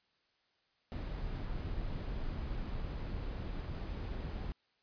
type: noise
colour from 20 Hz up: brown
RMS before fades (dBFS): -39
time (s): 0.92-4.52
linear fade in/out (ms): 0
effects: white hiss -75 dBFS RMS until 4.82 s + resampled to 11025 Hz

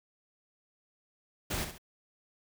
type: noise with echo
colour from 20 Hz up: pink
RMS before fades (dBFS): -34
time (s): 1.5-1.65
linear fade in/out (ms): 10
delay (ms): 66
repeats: 2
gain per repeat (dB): -8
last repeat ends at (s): 1.782
effects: none

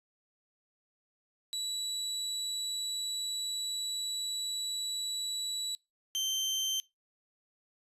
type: tone pair in turn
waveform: 30% pulse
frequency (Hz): 3928 / 3118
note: B7 / G7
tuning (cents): -10 / -10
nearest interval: major third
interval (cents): 400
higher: first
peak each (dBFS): -31 / -27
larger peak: second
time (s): 1.53-5.75 / 6.15-6.8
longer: first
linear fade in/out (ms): 0
effects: noise-tail reverb RT60 0.2 s tail -22 dB re dry + resampled to 32000 Hz

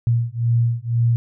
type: beating tone pair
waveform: sine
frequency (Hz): 116.54 / 118.54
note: A#2 / A#2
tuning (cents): 0 / +29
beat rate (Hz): 2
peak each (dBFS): -19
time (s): 0.07-1.16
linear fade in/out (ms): 0
effects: none

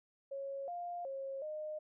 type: tone with pitch steps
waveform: sine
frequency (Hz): 550 / 701 / 542 / 613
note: C#5 / F5 / C#5 / D#5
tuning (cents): -14 / +6 / -39 / -26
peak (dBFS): -39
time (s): 0.31-1.79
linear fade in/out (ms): 10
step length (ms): 370
effects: none

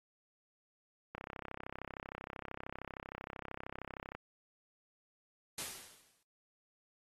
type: click train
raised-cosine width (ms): 0.5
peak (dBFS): -27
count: 100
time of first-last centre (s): 1.15-4.15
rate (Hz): 33
type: noise with exponential decay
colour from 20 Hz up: white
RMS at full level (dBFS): -38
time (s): 5.58-6.23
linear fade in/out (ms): 2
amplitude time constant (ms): 140
effects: AAC 32 kbps

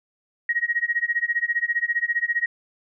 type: tone with tremolo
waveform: sine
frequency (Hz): 1890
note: A#6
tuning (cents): +23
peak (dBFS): -17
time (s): 0.49-2.46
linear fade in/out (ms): 2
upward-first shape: sine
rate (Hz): 15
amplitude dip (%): 95
effects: none

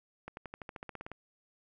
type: accelerating click train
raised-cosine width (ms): 0.5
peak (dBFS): -27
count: 13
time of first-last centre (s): 0.28-1.117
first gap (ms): 91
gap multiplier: 0.95
effects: none

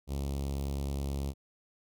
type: tone with notch filter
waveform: sawtooth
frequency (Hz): 69.3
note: C#2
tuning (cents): 0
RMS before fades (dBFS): -34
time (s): 0.07-1.34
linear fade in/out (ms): 50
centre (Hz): 1600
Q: 0.5
effects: none

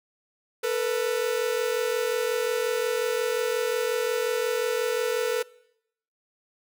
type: tone pair together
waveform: 45% pulse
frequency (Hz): 445.3 / 490.9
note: A4 / B4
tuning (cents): +21 / -10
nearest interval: major second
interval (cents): 169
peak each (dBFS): -27 / -27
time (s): 0.63-5.43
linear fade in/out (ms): 10
effects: noise-tail reverb RT60 0.8 s tail -23 dB re dry

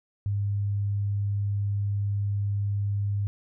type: tone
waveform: sine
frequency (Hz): 101.2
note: G#2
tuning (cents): -44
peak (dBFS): -24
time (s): 0.26-3.27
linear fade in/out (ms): 0
effects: none

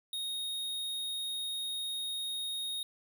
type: tone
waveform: square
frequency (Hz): 3729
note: A#7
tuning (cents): 0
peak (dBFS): -35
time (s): 0.13-2.83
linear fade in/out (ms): 2
effects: none

